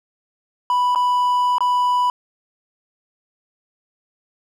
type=tone with dropouts; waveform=triangle; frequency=987.8 Hz; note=B5; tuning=in tune; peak=-13 dBFS; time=0.7-2.1 s; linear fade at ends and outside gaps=1 ms; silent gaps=0.949-0.958 / 1.583-1.606 s; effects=none